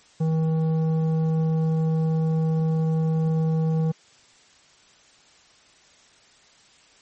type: tone with tanh clipping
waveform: triangle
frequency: 160 Hz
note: D#3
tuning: 49 cents sharp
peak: -21 dBFS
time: 0.2-3.92 s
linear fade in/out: 10 ms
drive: 14 dB
effects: white hiss -55 dBFS RMS until 7.01 s + MP3 32 kbps